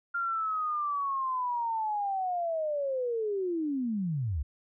sine linear sweep, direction down, 1400 to 61.74 Hz, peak -28 dBFS, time 0.14-4.43 s, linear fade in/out 10 ms, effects none

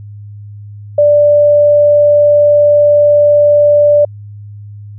sine tone, 587.3 Hz, D5, in tune, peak -4 dBFS, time 0.98-4.05 s, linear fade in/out 5 ms, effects added 103 Hz sine -27 dBFS peak until 4.98 s

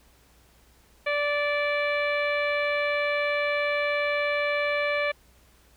harmonic tone, 583 Hz, D5, 13 cents flat, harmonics 1 / 2 / 3 / 4 / 5 / 6 / 7, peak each -26 / -33 / -31 / -29 / -41 / -42 / -45 dBFS, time 1.06-5.12 s, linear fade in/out 10 ms, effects added 60 Hz sine -60 dBFS peak until 5.76 s + pink hiss -60 dBFS RMS until 5.76 s

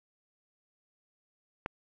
click, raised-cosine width 0.5 ms, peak -18 dBFS, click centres 1.661 s, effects none

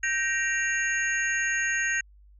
sine tone cluster, 1560 / 1878 / 2352 / 2753 / 6590 Hz, G6 / A#6 / D7 / F7 / G#8, -9 / +12 / +2 / -25 / -14 cents, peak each -29 / -27 / -36 / -34 / -33 dBFS, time 0.03-2.01 s, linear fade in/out 5 ms, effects added 50 Hz sine -51 dBFS peak until 2.39 s

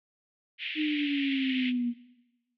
white band-pass noise, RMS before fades -36 dBFS, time 0.58-1.73 s, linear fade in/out 50 ms, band 2000 to 3200 Hz, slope 48 dB/octave
sine exponential sweep, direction down, 310 to 236.8 Hz, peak -26 dBFS, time 0.75-1.94 s, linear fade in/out 50 ms
effects noise-tail reverb RT60 1.0 s tail -17 dB re dry

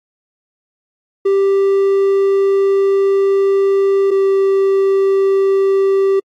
triangle tone pair in turn, 392.6 / 389.7 Hz, G4 / G4, +3 / -10 cents, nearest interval unison, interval 13 cents, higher first, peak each -8 dBFS, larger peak neither, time 1.25-4.11 / 4.11-6.2 s, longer first, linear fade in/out 10 ms, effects AAC 64 kbps

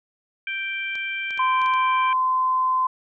harmonic tone, 784 Hz, G5, in tune, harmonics 2 / 3 / 4, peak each -31 / -27 / -36 dBFS, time 0.47-2.13 s, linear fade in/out 2 ms
clicks, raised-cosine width 0.2 ms, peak -23 dBFS, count 6, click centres 0.955 / 1.307 / 1.376 / 1.617 / 1.661 / 1.738 s
sine tone, 1030 Hz, C6, 28 cents flat, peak -18 dBFS, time 1.39-2.87 s, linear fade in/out 5 ms
effects none

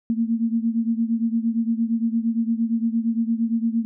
sine beating tone pair, 226.4 / 235.1 Hz, A3 / A#3, +50 / +15 cents, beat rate 8.7 Hz, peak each -21 / -24 dBFS, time 0.1-3.85 s, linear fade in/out 0 ms, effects none

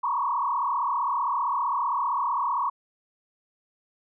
sine tone with frequency modulation, 1036 Hz, C6, 17 cents flat, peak -23 dBFS, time 0.03-2.7 s, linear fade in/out 10 ms, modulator 35.4 Hz, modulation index 3.2, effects none

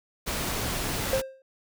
pink noise, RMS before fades -30 dBFS, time 0.26-1.22 s, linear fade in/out 20 ms
triangle tone with exponential decay, 530 Hz, C5, 22 cents sharp, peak -17 dBFS, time 1.13-1.42 s, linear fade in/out 2 ms, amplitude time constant 63 ms
effects none

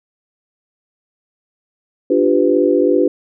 sine chord, G dominant seventh, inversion second, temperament equal with one note detuned, 293.7 / 349.2 / 392 / 501.1 Hz, D4 / F4 / G4 / B4, 0 / 0 / 0 / +25 cents, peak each -16 dBFS, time 2.1-3.08 s, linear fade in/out 5 ms, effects none

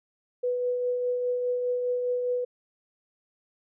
sine tone with tremolo, 493.9 Hz, B4, in tune, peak -23 dBFS, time 0.43-2.45 s, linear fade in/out 10 ms, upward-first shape triangle, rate 4.9 Hz, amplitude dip 35%, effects none

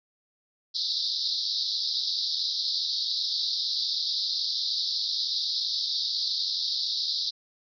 pink band-pass noise, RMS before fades -29 dBFS, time 0.74-7.31 s, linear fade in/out 20 ms, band 3700 to 5200 Hz, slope 96 dB/octave, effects none

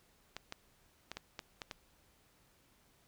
clicks, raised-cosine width 0.2 ms, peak -24 dBFS, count 7, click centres 0.366 / 0.524 / 1.116 / 1.17 / 1.392 / 1.618 / 1.712 s, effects pink hiss -69 dBFS RMS until 3.07 s

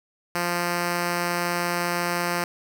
5% pulse tone, 174.4 Hz, F3, 2 cents flat, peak -12 dBFS, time 0.35-2.44 s, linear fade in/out 2 ms, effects none

